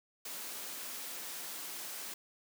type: high-pass noise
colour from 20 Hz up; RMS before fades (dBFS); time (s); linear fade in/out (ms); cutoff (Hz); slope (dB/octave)
white; -43; 0.25-2.14; 5; 190; 24
effects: none